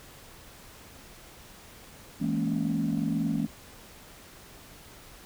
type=chord; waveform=sine; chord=A# half-diminished seventh; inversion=second; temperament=equal with one note detuned; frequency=164.81 / 211.4 / 233.1 / 277.2 Hz; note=E3 / G#3 / A#3 / C#4; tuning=0 / +31 / 0 / 0 cents; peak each=-30 dBFS; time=2.2-3.47 s; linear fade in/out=20 ms; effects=tanh soft clip ceiling -19 dBFS + pink hiss -50 dBFS RMS until 5.25 s